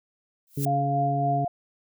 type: noise with exponential growth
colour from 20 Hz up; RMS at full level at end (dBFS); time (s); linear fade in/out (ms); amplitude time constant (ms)
violet; -28; 0.47-0.65; 0; 39
type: harmonic tone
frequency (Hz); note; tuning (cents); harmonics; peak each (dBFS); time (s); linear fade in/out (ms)
140.7; C#3; +26; 1 / 2 / 3; -26 / -32 / -36; 0.57-1.45; 5
type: tone with tremolo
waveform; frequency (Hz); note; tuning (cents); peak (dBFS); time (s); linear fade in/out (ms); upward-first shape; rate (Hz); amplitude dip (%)
sine; 699; F5; +1; -22; 0.66-1.48; 5; sine; 3.5; 35
effects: none

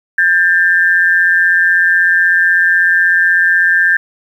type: tone pair together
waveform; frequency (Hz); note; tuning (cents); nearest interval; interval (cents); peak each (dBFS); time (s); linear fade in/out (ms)
sine; 1600 / 1776.2; G6 / A6; +35 / +16; major second; 181; -10 / -11; 0.18-3.97; 5
effects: 7-bit

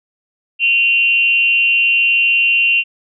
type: tone with frequency modulation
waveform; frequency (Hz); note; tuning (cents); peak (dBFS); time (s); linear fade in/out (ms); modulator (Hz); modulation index
sine; 2756; F7; -24; -10; 0.59-2.84; 50; 265; 0.43
effects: none

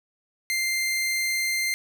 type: tone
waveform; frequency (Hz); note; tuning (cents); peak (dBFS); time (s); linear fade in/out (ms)
sawtooth; 2093; C7; 0; -20; 0.5-1.74; 0
effects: none

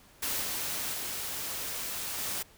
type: noise with level steps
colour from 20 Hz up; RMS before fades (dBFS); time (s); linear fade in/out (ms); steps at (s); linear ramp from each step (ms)
white; -32 / -34 / -36 / -34; 0.22-2.43; 10; 0.41 / 0.93 / 2.17; 20
effects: pink hiss -58 dBFS RMS until 2.57 s

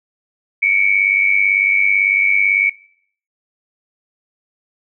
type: tone pair together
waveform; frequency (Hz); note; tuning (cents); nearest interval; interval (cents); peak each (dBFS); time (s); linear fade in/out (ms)
sine; 2217 / 2315; C#7 / D7; 0 / -25; minor second; 75; -14; 0.62-2.7; 10
effects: noise-tail reverb RT60 0.6 s tail -22 dB re dry

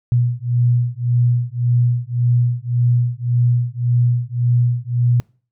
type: beating tone pair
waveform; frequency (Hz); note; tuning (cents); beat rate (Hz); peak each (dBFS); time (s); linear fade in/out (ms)
sine; 120.4 / 122.2; B2 / B2; -44 / -18; 1.8; -17; 0.12-5.2; 0
effects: noise-tail reverb RT60 0.4 s tail -26 dB re dry

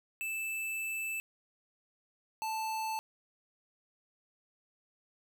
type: tone pair in turn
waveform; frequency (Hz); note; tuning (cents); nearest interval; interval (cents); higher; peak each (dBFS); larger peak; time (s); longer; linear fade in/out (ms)
square; 2637 / 880; E7 / A5; 0 / 0; octave + perfect fifth; 1900; first; -35 / -34; second; 0.21-1.2 / 2.42-2.99; first; 0
effects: none

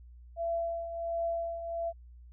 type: tone with tremolo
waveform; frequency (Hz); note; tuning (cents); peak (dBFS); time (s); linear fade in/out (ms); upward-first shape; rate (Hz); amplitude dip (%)
sine; 673; E5; +36; -28; 0.36-1.93; 50; triangle; 1.4; 65
effects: added 60 Hz sine -49 dBFS peak until 2.32 s

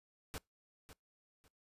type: noise with echo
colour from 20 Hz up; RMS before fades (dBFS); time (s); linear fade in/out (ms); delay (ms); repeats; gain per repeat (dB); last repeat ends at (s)
pink; -43; 0.34-0.38; 0; 550; 2; -12; 1.48
effects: noise-tail reverb RT60 0.2 s tail -26 dB re dry + resampled to 32000 Hz

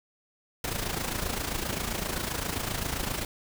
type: noise with amplitude modulation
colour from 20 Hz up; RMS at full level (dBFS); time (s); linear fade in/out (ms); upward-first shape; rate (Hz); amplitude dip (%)
pink; -29; 0.64-3.25; 2; sine; 27.6; 65
effects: none

